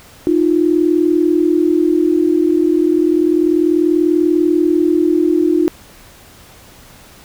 sine tone pair together, 310.5 / 350.8 Hz, D#4 / F4, -3 / +8 cents, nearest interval major second, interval 211 cents, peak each -13 dBFS, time 0.27-5.68 s, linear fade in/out 0 ms, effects pink hiss -42 dBFS RMS until 7.24 s

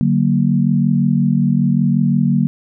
sine chord, D augmented, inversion none, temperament equal with one note detuned, 146.83 / 187.69 / 233.1 Hz, D3 / F#3 / A#3, 0 / +25 / 0 cents, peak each -16 dBFS, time 0.01-2.47 s, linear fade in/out 0 ms, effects none

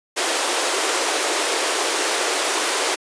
pink high-pass noise, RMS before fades -21 dBFS, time 0.16-2.96 s, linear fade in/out 20 ms, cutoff 330 Hz, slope 48 dB/octave, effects resampled to 22050 Hz

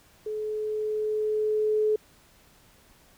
sine tone with level ramp, 428.4 Hz, A4, 46 cents flat, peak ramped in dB -29 to -20 dBFS, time 0.26-1.96 s, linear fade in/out 5 ms, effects pink hiss -58 dBFS RMS until 3.17 s

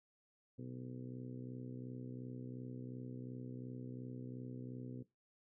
harmonic tone, 62.8 Hz, B1, 30 cents sharp, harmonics 2 / 3 / 4 / 5 / 6 / 7 / 8, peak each -48 / -57 / -49 / -57 / -58 / -57 / -61 dBFS, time 0.58-5.03 s, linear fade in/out 10 ms, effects noise-tail reverb RT60 0.2 s tail -18 dB re dry

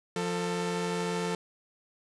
sawtooth tone pair together, 175.6 / 445.2 Hz, F3 / A4, +10 / +20 cents, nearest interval octave + major third, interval 1610 cents, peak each -28 dBFS, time 0.16-1.35 s, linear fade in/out 2 ms, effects resampled to 22050 Hz + 9-bit

